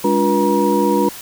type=tone cluster; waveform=sine; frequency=203.8 / 288.8 / 354.1 / 481.7 / 952 Hz; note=G#3 / D4 / F4 / B4 / A#5; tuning=-32 / -29 / +24 / -43 / +36 cents; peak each=-19 dBFS; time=0.04-1.09 s; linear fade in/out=5 ms; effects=white hiss -34 dBFS RMS until 1.21 s